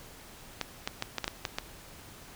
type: clicks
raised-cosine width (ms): 0.2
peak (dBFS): -13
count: 8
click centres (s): 0.613 / 0.875 / 1.024 / 1.183 / 1.243 / 1.279 / 1.452 / 1.585
effects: pink hiss -50 dBFS RMS until 2.35 s